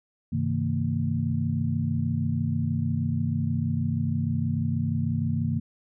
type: tone cluster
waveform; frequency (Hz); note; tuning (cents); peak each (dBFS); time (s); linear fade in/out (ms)
sine; 98.5 / 132.4 / 158.7 / 229.1; G2 / C3 / D#3 / A#3; +9 / +21 / +35 / -30; -29; 0.32-5.6; 10
effects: none